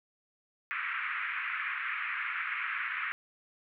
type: band-pass noise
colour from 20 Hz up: white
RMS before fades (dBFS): -35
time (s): 0.71-3.12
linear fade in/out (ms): 0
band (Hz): 1200 to 2400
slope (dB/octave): 48
effects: none

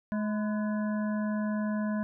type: harmonic tone with a mistuned harmonic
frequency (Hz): 212.3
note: G#3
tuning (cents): +38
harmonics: 1 / 3 / 5 / 7 / 8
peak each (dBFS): -28 / -38 / -42 / -45 / -46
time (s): 0.12-2.03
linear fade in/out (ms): 0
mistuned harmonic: 5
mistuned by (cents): -77
effects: none

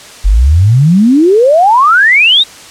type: exponential sweep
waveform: sine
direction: up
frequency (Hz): 43.65 to 3871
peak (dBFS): -3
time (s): 0.24-2.44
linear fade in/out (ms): 20
effects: white hiss -32 dBFS RMS until 2.7 s + low-pass 8000 Hz 12 dB/octave

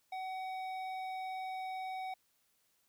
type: tone with hard clipping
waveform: sine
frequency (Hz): 753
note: F#5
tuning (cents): +30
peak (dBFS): -40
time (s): 0.12-2.14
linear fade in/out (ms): 5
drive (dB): 10
effects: white hiss -75 dBFS RMS until 2.88 s

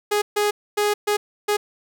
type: tone bursts at uneven times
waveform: sawtooth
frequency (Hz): 415.3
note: G#4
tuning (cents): 0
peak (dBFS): -14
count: 5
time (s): 0.11-0.22 / 0.36-0.51 / 0.77-0.94 / 1.07-1.17 / 1.48-1.57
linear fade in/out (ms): 10
effects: none

